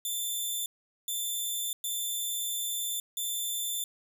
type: tone bursts at uneven times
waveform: 10% pulse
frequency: 3542 Hz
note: A7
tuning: 11 cents sharp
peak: -23 dBFS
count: 4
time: 0.05-0.66 / 1.08-1.73 / 1.84-3 / 3.17-3.84 s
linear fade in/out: 2 ms
effects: none